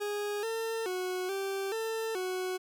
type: tone with pitch steps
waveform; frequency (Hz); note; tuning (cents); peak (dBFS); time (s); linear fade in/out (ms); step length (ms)
40% pulse; 412.7 / 451.5 / 367.2 / 390.3 / 447.1 / 369.4; G#4 / A4 / F#4 / G4 / A4 / F#4; -11 / +45 / -13 / -8 / +28 / -3; -31; 0-2.58; 20; 430
effects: none